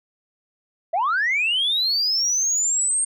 sine linear sweep, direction up, 623 to 8690 Hz, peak -17 dBFS, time 0.93-3.05 s, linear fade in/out 10 ms, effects tanh soft clip ceiling -15 dBFS

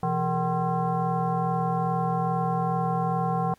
sine tone with frequency modulation, 465.2 Hz, A#4, 4 cents flat, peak -22 dBFS, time 0.03-3.54 s, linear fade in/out 2 ms, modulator 296 Hz, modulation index 1.9, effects pink hiss -61 dBFS RMS until 3.58 s + MP3 64 kbps

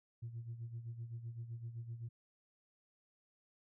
sine tone with tremolo, 116.54 Hz, A#2, in tune, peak -39 dBFS, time 0.22-2.09 s, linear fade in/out 10 ms, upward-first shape sine, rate 7.8 Hz, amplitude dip 70%, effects tanh soft clip ceiling -38 dBFS

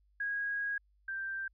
sine tone pair in turn, 1645 / 1572.7 Hz, G#6 / G6, -17 / +5 cents, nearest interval minor second, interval 78 cents, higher first, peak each -32 / -35 dBFS, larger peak first, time 0.2-0.78 / 1.08-1.48 s, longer first, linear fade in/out 5 ms, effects added 50 Hz sine -66 dBFS peak until 1.53 s

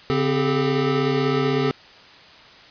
square tone cluster, 141 / 260.4 / 397.2 / 433.2 Hz, C#3 / C4 / G4 / A4, +30 / -8 / +23 / -27 cents, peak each -25 dBFS, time 0.1-1.71 s, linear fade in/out 0 ms, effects white hiss -46 dBFS RMS until 2.7 s + resampled to 11025 Hz

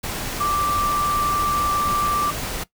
sine tone in noise, 1174 Hz, D6, 1 cent flat, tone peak -19 dBFS, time 0.4-2.31 s, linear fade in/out 10 ms, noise pink, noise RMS -28 dBFS, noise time 0.03-2.64 s, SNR +6 dB, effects noise-tail reverb RT60 0.1 s tail -18 dB re dry

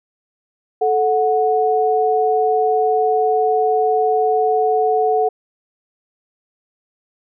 sine tone pair together, 437 / 734.9 Hz, A4 / F#5, -12 / -12 cents, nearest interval major sixth, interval 900 cents, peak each -16 dBFS, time 0.81-5.29 s, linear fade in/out 10 ms, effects none

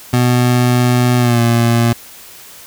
25% pulse tone with pitch glide, 123.47 to 117.28 Hz, B2 to A#2, 0 to +11 cents, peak -6 dBFS, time 0.13-1.93 s, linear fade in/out 5 ms, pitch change -89 cents, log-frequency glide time 1.18-1.41 s, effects white hiss -37 dBFS RMS until 2.66 s

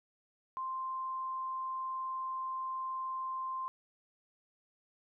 sine tone, 1046.5 Hz, C6, in tune, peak -35 dBFS, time 0.57-3.68 s, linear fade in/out 0 ms, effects none

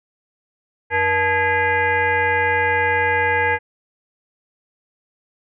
sine tone with frequency modulation, 1258 Hz, D#6, 19 cents sharp, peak -15 dBFS, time 0.9-3.59 s, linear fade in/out 50 ms, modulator 389 Hz, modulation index 2.3, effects none

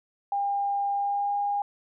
sine tone with pitch glide, 803 to 812.3 Hz, G5 to G#5, +41 to -39 cents, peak -24 dBFS, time 0.32-1.62 s, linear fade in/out 2 ms, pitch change +20 cents, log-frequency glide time 0.93-1.36 s, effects none

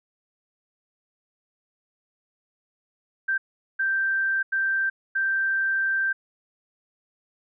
sine tone bursts at uneven times, 1568 Hz, G6, in tune, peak -21 dBFS, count 4, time 3.28-3.38 / 3.79-4.43 / 4.52-4.9 / 5.15-6.13 s, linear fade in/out 10 ms, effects none

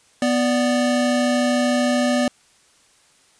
square tone pair together, 246.9 / 587.2 Hz, B3 / D5, 0 / 0 cents, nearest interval octave + minor third, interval 1500 cents, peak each -19 / -22 dBFS, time 0.22-2.28 s, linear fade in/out 2 ms, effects white hiss -56 dBFS RMS until 3.39 s + resampled to 22050 Hz

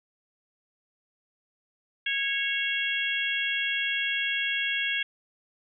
harmonic tone, 550 Hz, C#5, 14 cents flat, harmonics 3 / 4 / 5 / 6, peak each -31 / -31 / -31 / -31 dBFS, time 2.06-5.03 s, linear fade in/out 5 ms, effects none

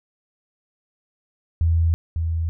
sine tone pair in turn, 82.7 / 82.13 Hz, E2 / E2, +6 / -6 cents, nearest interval unison, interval 12 cents, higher first, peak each -15 / -20 dBFS, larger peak first, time 1.61-1.94 / 2.16-2.49 s, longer neither, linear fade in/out 0 ms, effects none

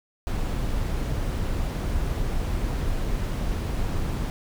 brown noise, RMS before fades -26 dBFS, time 0.27-4.3 s, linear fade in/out 0 ms, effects none

